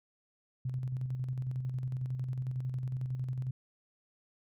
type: tone with tremolo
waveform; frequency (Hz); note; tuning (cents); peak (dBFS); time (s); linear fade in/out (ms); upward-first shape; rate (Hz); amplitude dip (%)
sine; 128.3; C3; -34; -31; 0.65-3.51; 5; square; 11; 40
effects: none